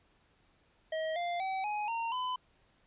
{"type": "tone with pitch steps", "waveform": "square", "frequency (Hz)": [635, 696.5, 763.9, 837.9, 919, 1008], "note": ["D#5", "F5", "G5", "G#5", "A#5", "B5"], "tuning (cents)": [35, -5, -45, 15, -25, 35], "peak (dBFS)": -33, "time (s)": [0.92, 2.36], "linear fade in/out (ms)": 5, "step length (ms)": 240, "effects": ["pink hiss -69 dBFS RMS until 2.86 s", "resampled to 8000 Hz"]}